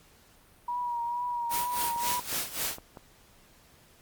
sine tone with vibrato, 959 Hz, A#5, 49 cents sharp, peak -29 dBFS, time 0.68-2.2 s, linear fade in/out 5 ms, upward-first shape triangle, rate 2.2 Hz, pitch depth 41 cents each way
white noise with tremolo, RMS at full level -30 dBFS, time 1.49-2.79 s, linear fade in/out 50 ms, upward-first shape sine, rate 3.7 Hz, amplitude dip 80%
clicks, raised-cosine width 1 ms, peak -29 dBFS, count 9, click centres 1.962 / 2.035 / 2.116 / 2.194 / 2.328 / 2.648 / 2.712 / 2.784 / 2.972 s
effects pink hiss -59 dBFS RMS until 4.01 s + Opus 48 kbps

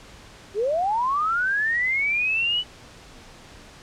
sine linear sweep, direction up, 378.5 to 2996 Hz, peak -20 dBFS, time 0.54-2.64 s, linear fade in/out 50 ms, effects pink hiss -46 dBFS RMS until 3.82 s + low-pass 7000 Hz 12 dB/octave

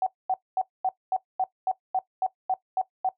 sine tone bursts, 752 Hz, F#5, 28 cents sharp, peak -21 dBFS, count 12, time 0.02-3.09 s, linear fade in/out 2 ms, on 45 ms, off 230 ms, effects noise-tail reverb RT60 0.1 s tail -17 dB re dry

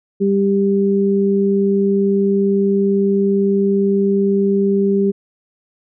sine tone pair together, 197.75 / 395.5 Hz, G3 / G4, +15 / +15 cents, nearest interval octave, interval 1200 cents, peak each -15 dBFS, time 0.2-5.12 s, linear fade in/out 20 ms, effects none

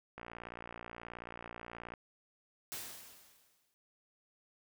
click train, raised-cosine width 0.5 ms, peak -30 dBFS, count 104, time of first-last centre 0.18-1.938 s, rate 58.6 Hz
white noise with exponential decay, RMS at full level -41 dBFS, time 2.72-3.74 s, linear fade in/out 0 ms, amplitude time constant 220 ms
effects none

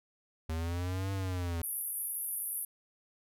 square linear two-way sweep, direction up then down, 79 to 98.1 to 82.5 Hz, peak -33 dBFS, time 0.49-1.62 s, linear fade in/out 5 ms, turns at 1.12 s
pink band-pass noise, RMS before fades -37 dBFS, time 1.63-2.65 s, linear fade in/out 5 ms, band 10000 to 13000 Hz, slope 96 dB/octave
effects none

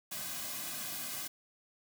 white noise with comb filter, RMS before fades -40 dBFS, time 0.11-1.28 s, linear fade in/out 10 ms, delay 2.2 ms, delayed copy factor -1, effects none

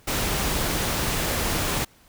pink noise, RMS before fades -25 dBFS, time 0.07-1.85 s, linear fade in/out 10 ms, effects pink hiss -56 dBFS RMS until 2.08 s

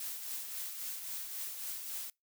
blue noise with tremolo, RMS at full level -39 dBFS, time 0-2.1 s, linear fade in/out 2 ms, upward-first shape triangle, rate 3.7 Hz, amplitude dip 50%, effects noise-tail reverb RT60 0.2 s tail -25 dB re dry

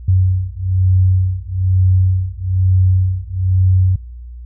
sine beating tone pair, 92.5 / 93.6 Hz, F#2 / F#2, 0 / +20 cents, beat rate 1.1 Hz, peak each -14 dBFS, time 0.08-3.96 s, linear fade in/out 5 ms, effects noise-tail reverb RT60 0.8 s tail -26 dB re dry + added 60 Hz sine -29 dBFS peak until 4.45 s

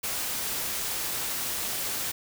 white noise, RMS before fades -31 dBFS, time 0.03-2.12 s, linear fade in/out 10 ms, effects none

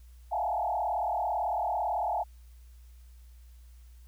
sine tone with frequency modulation, 777 Hz, G5, 16 cents flat, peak -27 dBFS, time 0.31-2.24 s, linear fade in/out 20 ms, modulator 38 Hz, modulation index 3, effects added 60 Hz sine -49 dBFS peak until 4.07 s + white hiss -67 dBFS RMS until 4.07 s

